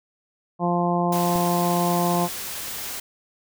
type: harmonic tone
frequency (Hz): 174.61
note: F3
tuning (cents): 0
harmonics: 1 / 2 / 3 / 4 / 5 / 6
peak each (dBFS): -23 / -27 / -30 / -25 / -28 / -29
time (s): 0.59-2.29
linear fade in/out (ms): 50
type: noise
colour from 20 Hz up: white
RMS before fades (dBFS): -32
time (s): 1.12-3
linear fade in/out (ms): 5
type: click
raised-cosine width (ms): 3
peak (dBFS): -22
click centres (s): 1.358
effects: none